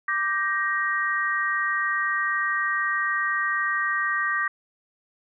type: chord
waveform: sine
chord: G minor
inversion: second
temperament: just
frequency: 1176 / 1568 / 1881.6 Hz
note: D6 / G6 / Bb6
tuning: +2 / 0 / +16 cents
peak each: -27 / -28 / -25 dBFS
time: 0.08-4.48 s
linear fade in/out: 5 ms
effects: none